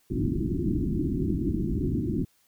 white low-pass noise, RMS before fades -27 dBFS, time 0.1-2.25 s, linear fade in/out 10 ms, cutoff 360 Hz, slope 96 dB/octave, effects white hiss -66 dBFS RMS until 2.47 s

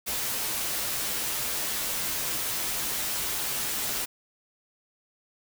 white noise with comb filter, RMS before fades -30 dBFS, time 0.06-4.06 s, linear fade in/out 20 ms, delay 11 ms, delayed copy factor -0.6, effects none

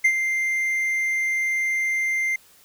triangle tone with ADSR envelope, 2093 Hz, C7, in tune, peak -11 dBFS, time 0.04-2.36 s, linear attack 11 ms, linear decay 67 ms, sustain -8 dB, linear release 5 ms, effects white hiss -54 dBFS RMS until 2.64 s

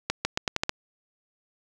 accelerating click train, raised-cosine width 0.2 ms, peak -7 dBFS, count 7, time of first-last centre 0.1-0.694 s, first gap 150 ms, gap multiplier 0.83, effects none

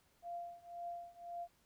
sine tone with tremolo, 693 Hz, F5, 14 cents flat, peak -40 dBFS, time 0.22-1.48 s, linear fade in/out 50 ms, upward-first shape triangle, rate 1.9 Hz, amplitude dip 95%, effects pink hiss -73 dBFS RMS until 1.65 s

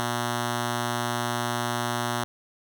5% pulse tone with notch filter, 120 Hz, B2, 49 cents flat, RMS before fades -28 dBFS, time 0-2.24 s, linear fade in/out 0 ms, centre 460 Hz, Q 2, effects none

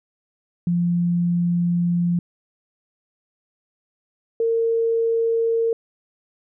sine tone pair in turn, 173.6 / 457.3 Hz, F3 / A#4, -10 / -33 cents, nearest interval octave + perfect fourth, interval 1677 cents, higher second, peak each -17 dBFS, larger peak neither, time 0.67-2.19 / 4.4-5.73 s, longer first, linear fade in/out 2 ms, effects none

